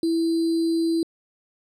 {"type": "tone with sample-and-hold", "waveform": "sine", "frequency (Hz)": 330, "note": "E4", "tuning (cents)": 2, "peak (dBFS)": -19, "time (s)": [0.03, 1.03], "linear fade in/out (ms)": 2, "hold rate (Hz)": 4410, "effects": ["low-pass 9000 Hz 12 dB/octave"]}